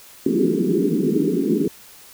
white band-pass noise, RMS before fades -19 dBFS, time 0.26-1.68 s, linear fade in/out 5 ms, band 160 to 420 Hz, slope 96 dB/octave, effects white hiss -45 dBFS RMS until 2.13 s

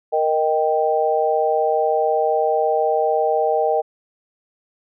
sine chord, Eb major, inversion second, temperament equal, 466.2 / 622.3 / 784 Hz, Bb4 / Eb5 / G5, 0 / 0 / 0 cents, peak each -20 dBFS, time 0.12-3.82 s, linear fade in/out 20 ms, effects none

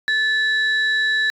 sine tone pair together, 1740 / 3917 Hz, A6 / B7, -20 / -15 cents, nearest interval octave + major second, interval 1405 cents, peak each -16 / -23 dBFS, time 0.08-1.3 s, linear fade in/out 0 ms, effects tanh soft clip ceiling -11 dBFS

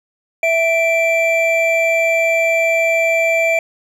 triangle tone pair together, 659.4 / 2347 Hz, E5 / D7, 0 / -2 cents, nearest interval octave + minor seventh, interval 2198 cents, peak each -13 / -14 dBFS, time 0.43-3.59 s, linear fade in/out 2 ms, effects none

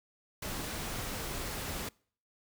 pink noise, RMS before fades -38 dBFS, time 0.42-1.89 s, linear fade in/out 5 ms, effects noise-tail reverb RT60 0.5 s tail -25 dB re dry

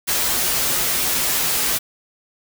white noise with comb filter, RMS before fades -20 dBFS, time 0.07-1.79 s, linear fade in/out 20 ms, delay 10 ms, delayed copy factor -0.6, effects none

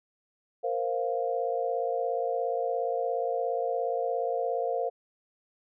sine chord, Bb suspended second, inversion none, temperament equal, 466.2 / 523.3 / 698.5 Hz, Bb4 / C5 / F5, 0 / 0 / 0 cents, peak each -31 dBFS, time 0.63-4.9 s, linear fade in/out 20 ms, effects none

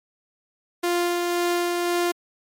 sawtooth tone with tremolo, 349.2 Hz, F4, in tune, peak -16 dBFS, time 0.83-2.12 s, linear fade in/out 10 ms, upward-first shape sine, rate 1.9 Hz, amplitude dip 25%, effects MP3 64 kbps

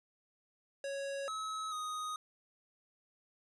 square tone with pitch steps, 554 / 1286 / 1247 Hz, C#5 / E6 / D#6, -1 / -43 / +3 cents, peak -38 dBFS, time 0.84-2.16 s, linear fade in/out 2 ms, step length 440 ms, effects resampled to 24000 Hz + 13-bit

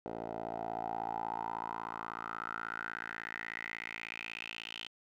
10% pulse tone with band-pass filter sweep, 56.4 Hz, A1, 44 cents sharp, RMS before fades -41 dBFS, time 0.06-4.88 s, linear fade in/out 0 ms, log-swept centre 560 to 3100 Hz, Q 5.9, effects none

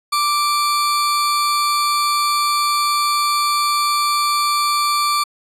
40% pulse tone pair together, 1174.7 / 4435 Hz, D6 / C#8, 0 / 0 cents, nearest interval octave + major seventh, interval 2300 cents, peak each -15 / -22 dBFS, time 0.12-5.24 s, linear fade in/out 10 ms, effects resampled to 32000 Hz

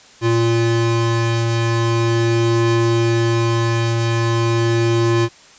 square tone pair together, 115.7 / 346.7 Hz, A#2 / F4, -13 / -13 cents, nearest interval octave + perfect fifth, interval 1900 cents, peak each -17 / -19 dBFS, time 0.21-5.29 s, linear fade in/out 50 ms, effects white hiss -45 dBFS RMS until 5.58 s + resampled to 16000 Hz

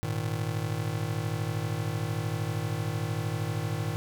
square chord, Ab suspended second, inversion none, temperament just, 103.83 / 116.8 / 155.74 Hz, Ab2 / Bb2 / Eb3, 0 / +4 / +2 cents, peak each -34 dBFS, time 0.03-3.96 s, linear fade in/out 0 ms, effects none

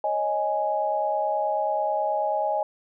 sine chord, C# suspended second, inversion none, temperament just, 554.4 / 623.7 / 831.5 Hz, C#5 / D#5 / G#5, 0 / +4 / +2 cents, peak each -31 / -26 / -25 dBFS, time 0.04-2.63 s, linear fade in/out 2 ms, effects none

